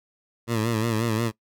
15% pulse tone with vibrato, 112.9 Hz, A2, 45 cents sharp, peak -16 dBFS, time 0.47-1.32 s, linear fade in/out 50 ms, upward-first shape sine, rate 5.6 Hz, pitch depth 80 cents each way, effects noise-tail reverb RT60 0.1 s tail -20 dB re dry

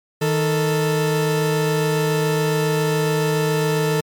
40% pulse tone pair together, 156.9 / 443.5 Hz, D#3 / A4, +15 / +14 cents, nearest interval octave + tritone, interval 1799 cents, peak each -19 dBFS, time 0.21-4.01 s, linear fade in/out 10 ms, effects MP3 96 kbps

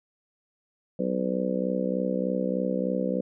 harmonic tone, 63.3 Hz, B1, 43 cents sharp, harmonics 3 / 4 / 5 / 6 / 7 / 8 / 9, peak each -29 / -32 / -35 / -40 / -36 / -29 / -36 dBFS, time 0.99-3.21 s, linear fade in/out 5 ms, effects none

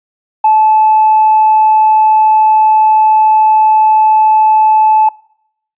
sine tone with hard clipping, 867 Hz, A5, 26 cents flat, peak -5 dBFS, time 0.44-5.09 s, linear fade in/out 5 ms, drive 1 dB, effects noise-tail reverb RT60 0.7 s tail -23 dB re dry + resampled to 8000 Hz

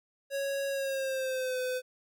square tone with pitch glide, 553 to 507.1 Hz, C#5 to B4, -4 to +46 cents, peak -31 dBFS, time 0.3-1.82 s, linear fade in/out 50 ms, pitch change -150 cents, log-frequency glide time 0.68-1.59 s, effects none

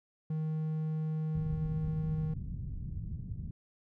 triangle tone, 156.6 Hz, D#3, 11 cents sharp, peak -29 dBFS, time 0.3-2.34 s, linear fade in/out 5 ms
white low-pass noise, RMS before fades -39 dBFS, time 1.35-3.51 s, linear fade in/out 2 ms, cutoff 150 Hz, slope 24 dB/octave
effects none

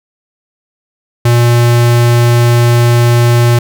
square tone, 119.4 Hz, A#2, 42 cents sharp, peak -6 dBFS, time 1.25-3.59 s, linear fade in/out 5 ms, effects none

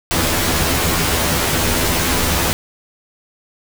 pink noise with comb filter, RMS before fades -17 dBFS, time 0.11-2.53 s, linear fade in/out 0 ms, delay 12 ms, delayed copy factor +0.9, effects none

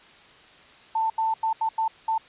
sine tone bursts at uneven times, 890 Hz, A5, 20 cents sharp, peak -21 dBFS, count 6, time 0.95-1.1 / 1.18-1.34 / 1.43-1.53 / 1.61-1.69 / 1.78-1.88 / 2.08-2.18 s, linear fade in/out 5 ms, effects white hiss -51 dBFS RMS until 2.28 s + resampled to 8000 Hz

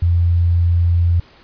sine tone, 86.1 Hz, F2, 24 cents flat, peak -11 dBFS, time 0.02-1.2 s, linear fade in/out 5 ms, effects pink hiss -47 dBFS RMS until 1.43 s + resampled to 11025 Hz

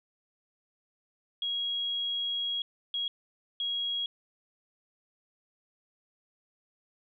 sine tone bursts at uneven times, 3300 Hz, G#7, 12 cents flat, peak -29 dBFS, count 3, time 1.42-2.62 / 2.94-3.08 / 3.6-4.06 s, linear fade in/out 2 ms, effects none

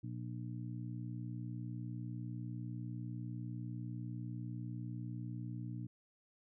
harmonic tone, 60 Hz, B1, 49 cents flat, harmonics 2 / 3 / 4 / 5, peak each -42 / -48 / -50 / -50 dBFS, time 0.03-5.87 s, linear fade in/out 10 ms, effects none

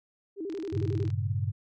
sine tone with vibrato, 357.3 Hz, F4, 40 cents sharp, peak -32 dBFS, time 0.36-1.1 s, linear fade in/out 50 ms, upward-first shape square, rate 11 Hz, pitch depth 190 cents each way
click train, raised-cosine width 0.2 ms, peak -31 dBFS, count 25, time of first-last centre 0.5-1.103 s, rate 39.8 Hz
sine chord, G diminished, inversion none, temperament equal with one note detuned, 98 / 114.87 / 138.59 Hz, G2 / Bb2 / Db3, 0 / -25 / 0 cents, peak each -29 / -32 / -34 dBFS, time 0.72-1.52 s, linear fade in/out 20 ms
effects none

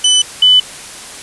sawtooth / sine tone pair in turn, 3000 / 3000 Hz, F#7 / F#7, +23 / +23 cents, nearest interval unison, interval 0 cents, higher neither, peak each -4 dBFS, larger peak neither, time 0.04-0.22 / 0.42-0.6 s, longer neither, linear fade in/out 5 ms, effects white hiss -30 dBFS RMS until 1.22 s + resampled to 24000 Hz

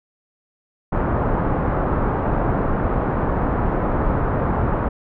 pink low-pass noise, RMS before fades -20 dBFS, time 0.92-4.89 s, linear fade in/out 10 ms, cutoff 1300 Hz, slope 24 dB/octave, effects none

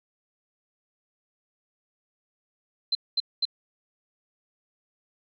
sine tone bursts, 4082 Hz, C8, 44 cents flat, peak -21 dBFS, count 3, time 2.92-3.453 s, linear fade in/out 5 ms, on 31 ms, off 220 ms, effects none

